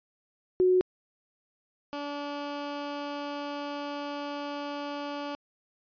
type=tone pair in turn; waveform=sine / 15% pulse; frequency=367.4 / 288.4 Hz; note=F#4 / D4; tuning=-12 / -31 cents; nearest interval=major third; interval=419 cents; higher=first; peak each=-19 / -27 dBFS; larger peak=first; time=0.6-0.81 / 1.93-5.35 s; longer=second; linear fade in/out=0 ms; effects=resampled to 11025 Hz